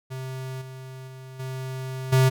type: tone with level steps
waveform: square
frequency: 130.81 Hz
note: C3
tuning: in tune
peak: -32 / -38 / -40 / -31 / -16 dBFS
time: 0.1-2.3 s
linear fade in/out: 20 ms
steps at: 0.61 / 1.07 / 1.39 / 2.12 s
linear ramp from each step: 10 ms
effects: none